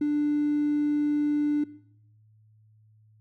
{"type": "tone with hard clipping", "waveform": "triangle", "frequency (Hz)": 295.1, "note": "D4", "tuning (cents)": 8, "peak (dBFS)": -22, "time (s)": [0.01, 1.64], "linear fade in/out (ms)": 5, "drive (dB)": 3, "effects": ["noise-tail reverb RT60 0.7 s tail -18 dB re dry", "added 108 Hz sine -56 dBFS peak until 3.2 s"]}